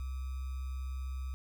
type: tone with sample-and-hold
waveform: sine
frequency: 65.41 Hz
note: C2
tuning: in tune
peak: -35 dBFS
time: 0-1.34 s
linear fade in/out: 0 ms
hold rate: 1225 Hz
effects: none